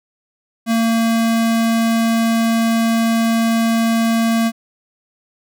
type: tone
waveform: square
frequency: 227.8 Hz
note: A#3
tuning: 40 cents flat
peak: -14 dBFS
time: 0.66-4.52 s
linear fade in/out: 50 ms
effects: none